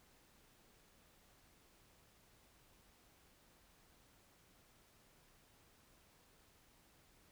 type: silence
effects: pink hiss -69 dBFS RMS until 7.31 s